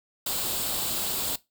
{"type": "noise with comb filter", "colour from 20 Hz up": "white", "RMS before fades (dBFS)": -29, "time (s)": [0.26, 1.36], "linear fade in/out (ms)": 5, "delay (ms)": 0.25, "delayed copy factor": 0.55, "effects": ["noise-tail reverb RT60 0.2 s tail -19 dB re dry"]}